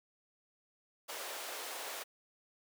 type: high-pass noise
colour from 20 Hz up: pink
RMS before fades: -43 dBFS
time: 1.08-2.04 s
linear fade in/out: 20 ms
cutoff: 440 Hz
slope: 24 dB/octave
effects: none